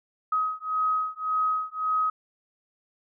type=beating tone pair; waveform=sine; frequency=1264 / 1265.8 Hz; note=D#6 / D#6; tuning=+27 / +29 cents; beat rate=1.8 Hz; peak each=-27 dBFS; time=0.32-2.1 s; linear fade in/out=5 ms; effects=none